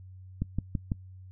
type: click train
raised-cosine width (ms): 5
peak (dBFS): -16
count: 4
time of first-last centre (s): 0.42-0.918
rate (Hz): 6.02
effects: noise-tail reverb RT60 0.1 s tail -22 dB re dry + added 93 Hz sine -45 dBFS peak until 1.31 s